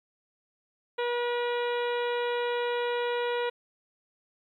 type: harmonic tone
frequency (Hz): 482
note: B4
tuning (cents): -42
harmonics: 1 / 2 / 3 / 4 / 5 / 6 / 7 / 8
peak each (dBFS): -28 / -34 / -38 / -40 / -42 / -44 / -45 / -46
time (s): 0.98-3.5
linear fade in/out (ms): 10
effects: 11-bit